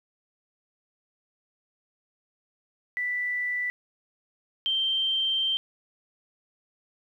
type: tone pair in turn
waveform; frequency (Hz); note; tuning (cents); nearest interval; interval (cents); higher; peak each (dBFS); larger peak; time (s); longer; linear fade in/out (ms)
sine; 1975.5 / 3139; B6 / G7; 0 / +2; minor sixth; 802; second; -26 / -23; second; 2.97-3.7 / 4.66-5.57; second; 0
effects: 10-bit